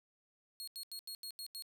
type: tone bursts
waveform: sawtooth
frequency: 4300 Hz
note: C8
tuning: 47 cents sharp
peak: -40 dBFS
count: 7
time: 0.6-1.623 s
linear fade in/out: 0 ms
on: 75 ms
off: 83 ms
effects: none